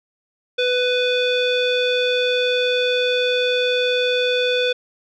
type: tone with low-pass filter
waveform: square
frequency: 497.2 Hz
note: B4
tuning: 12 cents sharp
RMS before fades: -19 dBFS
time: 0.58-4.73 s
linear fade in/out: 10 ms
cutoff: 3300 Hz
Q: 4.9
effects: none